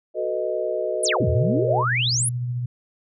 sine chord, B dominant seventh, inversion second, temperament equal with one note detuned, 370 / 440 / 501.1 / 622.3 Hz, F#4 / A4 / B4 / D#5, 0 / 0 / +25 / 0 cents, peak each -29 / -29 / -29 / -25 dBFS, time 0.14-1.85 s, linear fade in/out 50 ms
sine exponential two-way sweep, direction down then up, 11260 to 72.6 to 11260 Hz, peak -20 dBFS, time 1.03-2.29 s, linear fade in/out 5 ms, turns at 1.29 s
sine tone with tremolo, 122.6 Hz, B2, 12 cents flat, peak -22 dBFS, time 1.2-2.66 s, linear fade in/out 5 ms, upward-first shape triangle, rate 14 Hz, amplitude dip 30%
effects none

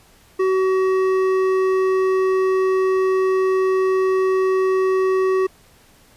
sine tone with hard clipping, 377.5 Hz, F#4, 35 cents sharp, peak -17 dBFS, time 0.39-5.47 s, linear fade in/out 10 ms, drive 10 dB, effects pink hiss -52 dBFS RMS until 6.16 s + resampled to 32000 Hz

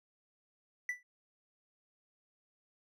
triangle tone with exponential decay, 1975.5 Hz, B6, in tune, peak -28 dBFS, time 0.89-1.03 s, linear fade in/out 2 ms, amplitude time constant 29 ms, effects none

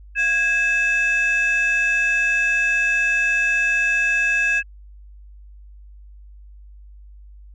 sine tone pair together, 1647.5 / 2604 Hz, G#6 / E7, -14 / -22 cents, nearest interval minor sixth, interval 792 cents, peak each -17 dBFS, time 0.15-4.63 s, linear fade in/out 50 ms, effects tanh soft clip ceiling -13 dBFS + added 50 Hz sine -40 dBFS peak until 7.54 s

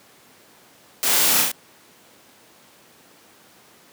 white noise with echo, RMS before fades -21 dBFS, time 1.03-1.42 s, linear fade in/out 0 ms, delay 32 ms, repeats 3, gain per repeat -2 dB, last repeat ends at 1.516 s, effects pink hiss -51 dBFS RMS until 3.92 s + high-pass 200 Hz 12 dB/octave

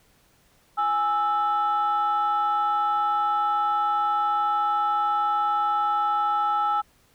sine tone pair together, 830.6 / 1316.7 Hz, G#5 / E6, 0 / -2 cents, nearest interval minor sixth, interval 798 cents, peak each -22 dBFS, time 0.77-6.82 s, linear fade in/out 20 ms, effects tanh soft clip ceiling -16 dBFS + pink hiss -61 dBFS RMS until 7.14 s

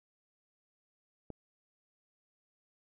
click, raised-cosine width 2 ms, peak -29 dBFS, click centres 1.303 s, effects none

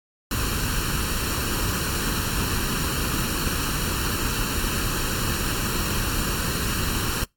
pink noise with comb filter, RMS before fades -25 dBFS, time 0.31-7.24 s, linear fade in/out 2 ms, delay 0.71 ms, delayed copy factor +0.7, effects noise-tail reverb RT60 0.2 s tail -26 dB re dry + AAC 64 kbps

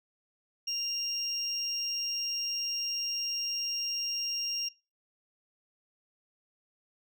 sine tone pair together, 2794 / 5583 Hz, F7 / F8, 0 / -1 cents, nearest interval octave, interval 1199 cents, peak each -36 / -29 dBFS, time 0.67-4.69 s, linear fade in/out 10 ms, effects noise-tail reverb RT60 0.3 s tail -25 dB re dry + tanh soft clip ceiling -28 dBFS

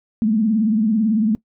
sine tone with vibrato, 217.8 Hz, A3, 17 cents flat, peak -14 dBFS, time 0.22-1.35 s, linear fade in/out 0 ms, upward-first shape triangle, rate 18 Hz, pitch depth 130 cents each way, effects noise-tail reverb RT60 0.1 s tail -20 dB re dry

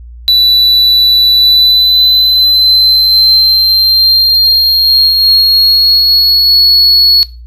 triangle tone with pitch glide, 3964 to 4373 Hz, B7 to C#8, +6 to -24 cents, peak -3 dBFS, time 0.28-7.23 s, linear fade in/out 0 ms, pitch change +170 cents, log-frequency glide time 1.36-6.53 s, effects noise-tail reverb RT60 0.3 s tail -18 dB re dry + added 59 Hz sine -27 dBFS peak until 7.46 s

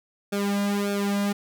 sawtooth tone with flanger, 201.9 Hz, G#3, 49 cents flat, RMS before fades -25 dBFS, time 0.32-1.33 s, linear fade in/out 10 ms, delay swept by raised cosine 1 to 2.3 ms, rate 1.7 Hz, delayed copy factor -1, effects none

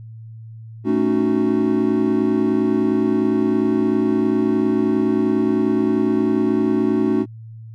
triangle chord, D# half-diminished seventh, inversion second, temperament equal with one note detuned, 220 / 277.2 / 307 / 370 Hz, A3 / C#4 / D#4 / F#4, 0 / 0 / -23 / 0 cents, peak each -19 dBFS, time 0.84-7.26 s, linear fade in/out 50 ms, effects added 112 Hz sine -34 dBFS peak until 7.74 s

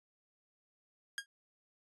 sawtooth tone with exponential decay, 1626 Hz, G#6, 37 cents flat, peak -29 dBFS, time 1.18-1.26 s, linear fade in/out 1 ms, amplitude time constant 16 ms, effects resampled to 24000 Hz

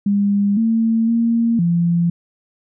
sine tone with pitch steps, 201.9 / 225.9 / 231.3 / 171.1 Hz, G#3 / A3 / A#3 / F3, -49 / +46 / -13 / -35 cents, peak -13 dBFS, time 0.06-2.1 s, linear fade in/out 5 ms, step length 510 ms, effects none

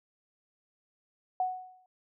sine tone with exponential decay, 740 Hz, F#5, in tune, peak -24 dBFS, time 1.4-1.86 s, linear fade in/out 2 ms, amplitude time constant 100 ms, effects none

